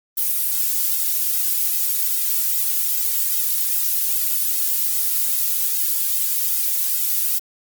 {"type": "noise with flanger", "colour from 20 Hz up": "violet", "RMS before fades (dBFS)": -20, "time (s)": [0.17, 7.39], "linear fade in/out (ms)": 10, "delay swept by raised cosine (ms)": [1.7, 2.55], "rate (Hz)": 2.5, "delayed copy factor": -1, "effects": ["Opus 32 kbps"]}